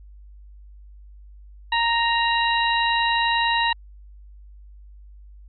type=harmonic tone with a mistuned harmonic; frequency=931 Hz; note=A#5; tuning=2 cents flat; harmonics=1 / 2 / 3 / 4; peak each=-21 / -24 / -26 / -27 dBFS; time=1.72-3.73 s; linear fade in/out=5 ms; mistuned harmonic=4; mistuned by=+70 cents; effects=added 50 Hz sine -42 dBFS peak until 5.48 s